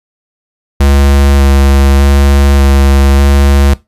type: tone with vibrato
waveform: square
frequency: 69.3 Hz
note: C#2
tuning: in tune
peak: -5 dBFS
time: 0.8-3.74 s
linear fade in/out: 5 ms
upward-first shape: square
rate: 0.84 Hz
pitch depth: 12 cents each way
effects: noise-tail reverb RT60 0.2 s tail -18 dB re dry + resampled to 32000 Hz